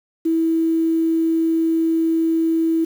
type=tone with quantisation; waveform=sine; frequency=326.3 Hz; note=E4; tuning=18 cents flat; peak=-15 dBFS; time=0.25-2.85 s; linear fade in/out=10 ms; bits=7; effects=none